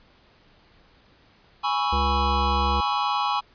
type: chord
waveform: square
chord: C# minor seventh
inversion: second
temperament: equal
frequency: 830.6 / 987.8 / 1108.7 / 1318.5 Hz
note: G#5 / B5 / C#6 / E6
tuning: 0 / 0 / 0 / 0 cents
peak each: -27 / -29 / -27 / -32 dBFS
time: 1.63-3.41 s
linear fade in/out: 20 ms
type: harmonic tone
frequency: 69.3 Hz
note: C#2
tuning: in tune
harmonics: 1 / 3 / 5 / 7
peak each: -24 / -33 / -37 / -34 dBFS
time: 1.92-2.81 s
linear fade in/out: 10 ms
effects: pink hiss -57 dBFS RMS until 3.54 s + resampled to 11025 Hz